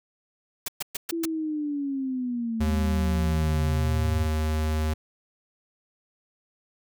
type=noise bursts; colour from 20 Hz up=white; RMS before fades=-29 dBFS; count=5; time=0.66-1.255 s; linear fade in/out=5 ms; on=23 ms; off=120 ms
type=linear sweep; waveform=sine; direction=down; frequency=336.6 to 92.5 Hz; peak=-26 dBFS; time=1.12-4.27 s; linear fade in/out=10 ms
type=tone; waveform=square; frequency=77.78 Hz; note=D#2; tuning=in tune; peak=-24 dBFS; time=2.6-4.94 s; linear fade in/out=10 ms
effects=none

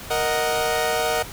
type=chord; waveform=sawtooth; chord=D# minor; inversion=second; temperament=equal; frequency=466.2 / 622.3 / 740 Hz; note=A#4 / D#5 / F#5; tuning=0 / 0 / 0 cents; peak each=-21 dBFS; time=0.1-1.23 s; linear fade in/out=10 ms; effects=pink hiss -37 dBFS RMS until 1.32 s

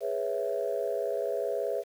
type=chord; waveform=sine; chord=C# minor seventh; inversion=second; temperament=equal; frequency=415.3 / 493.9 / 554.4 / 659.3 Hz; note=G#4 / B4 / C#5 / E5; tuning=0 / 0 / 0 / 0 cents; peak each=-33 dBFS; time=0-1.84 s; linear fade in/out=50 ms; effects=tanh soft clip ceiling -19 dBFS + 9-bit

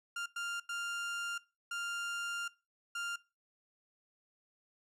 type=tone bursts at uneven times; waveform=30% pulse; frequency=1396.9 Hz; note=F6; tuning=in tune; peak=-34 dBFS; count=5; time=0.16-0.26 / 0.36-0.6 / 0.69-1.38 / 1.71-2.48 / 2.95-3.16 s; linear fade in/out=5 ms; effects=noise-tail reverb RT60 0.3 s tail -21 dB re dry + low-pass 10000 Hz 12 dB/octave

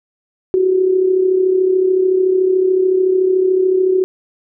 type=tone with amplitude modulation; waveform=sine; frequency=373.5 Hz; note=F#4; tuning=16 cents sharp; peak=-8 dBFS; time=0.54-4.04 s; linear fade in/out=0 ms; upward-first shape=sine; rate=33.7 Hz; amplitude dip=55%; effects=none

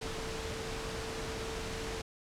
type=tone in noise; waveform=sine; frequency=447.2 Hz; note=A4; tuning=28 cents sharp; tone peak=-42 dBFS; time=0.01-2.02 s; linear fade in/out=10 ms; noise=pink; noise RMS=-39 dBFS; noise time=0.01-2.02 s; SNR=-6 dB; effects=low-pass 7000 Hz 12 dB/octave

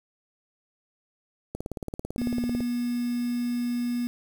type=click train; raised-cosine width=2 ms; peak=-19 dBFS; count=20; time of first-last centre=1.55-2.606 s; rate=18 Hz
type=tone; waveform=sine; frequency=241.5 Hz; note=B3; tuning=39 cents flat; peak=-25 dBFS; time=2.18-4.07 s; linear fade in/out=0 ms
effects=7-bit

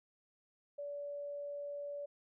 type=tone; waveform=sine; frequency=575 Hz; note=D5; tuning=37 cents flat; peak=-40 dBFS; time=0.78-2.06 s; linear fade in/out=10 ms; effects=none

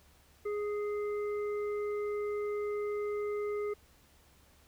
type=harmonic tone; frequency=415.3 Hz; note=G#4; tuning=in tune; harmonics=1 / 3 / 5; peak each=-32 / -45 / -49 dBFS; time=0.45-3.74 s; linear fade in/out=10 ms; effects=added 71 Hz sine -64 dBFS peak until 4.67 s + pink hiss -64 dBFS RMS until 4.67 s

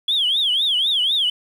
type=tone with vibrato; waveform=sine; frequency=3322 Hz; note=G#7; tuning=in tune; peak=-15 dBFS; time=0.08-1.3 s; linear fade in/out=5 ms; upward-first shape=triangle; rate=4 Hz; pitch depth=250 cents each way; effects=tanh soft clip ceiling -12 dBFS + 8-bit

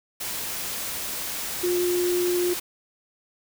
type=tone in noise; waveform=sine; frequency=355 Hz; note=F4; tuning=28 cents sharp; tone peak=-21 dBFS; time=1.63-2.54 s; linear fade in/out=10 ms; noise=white; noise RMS=-31 dBFS; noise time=0.2-2.6 s; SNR=+7 dB; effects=none

